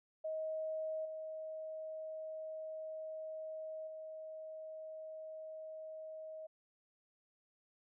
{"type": "tone with level steps", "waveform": "sine", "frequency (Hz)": 631, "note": "D#5", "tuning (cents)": 24, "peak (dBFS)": [-37, -42, -45], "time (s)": [0.24, 6.47], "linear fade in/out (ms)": 10, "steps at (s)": [1.05, 3.87], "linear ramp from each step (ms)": 5, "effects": []}